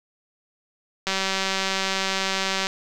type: click train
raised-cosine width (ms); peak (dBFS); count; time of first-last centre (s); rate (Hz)
0.2; -7; 308; 1.07-2.669; 192
effects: none